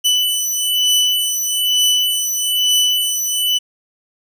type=beating tone pair; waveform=sawtooth; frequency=2984 / 2985.1 Hz; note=F#7 / F#7; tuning=+14 / +15 cents; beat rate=1.1 Hz; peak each=-14 dBFS; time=0.04-3.59 s; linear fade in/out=20 ms; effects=none